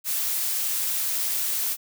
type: noise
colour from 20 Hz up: blue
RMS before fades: -26 dBFS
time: 0.04-1.77 s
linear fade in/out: 50 ms
effects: none